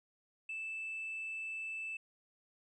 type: tone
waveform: triangle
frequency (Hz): 2637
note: E7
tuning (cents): 0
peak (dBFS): -36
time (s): 0.49-1.97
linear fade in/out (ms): 5
effects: tanh soft clip ceiling -35 dBFS + resampled to 22050 Hz